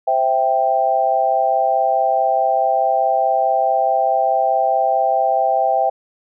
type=chord; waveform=sine; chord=C major; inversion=none; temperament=equal; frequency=523.3 / 659.3 / 784 Hz; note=C5 / E5 / G5; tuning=0 / 0 / 0 cents; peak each=-22 / -18 / -16 dBFS; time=0.07-5.9 s; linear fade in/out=10 ms; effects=none